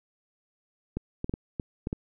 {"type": "clicks", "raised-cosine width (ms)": 3, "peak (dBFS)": -17, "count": 7, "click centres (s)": [0.97, 1.244, 1.295, 1.339, 1.598, 1.871, 1.929], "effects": []}